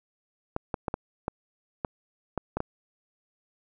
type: clicks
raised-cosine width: 1 ms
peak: -14 dBFS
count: 9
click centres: 0.564 / 0.742 / 0.882 / 0.941 / 1.281 / 1.848 / 2.377 / 2.57 / 2.604 s
effects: none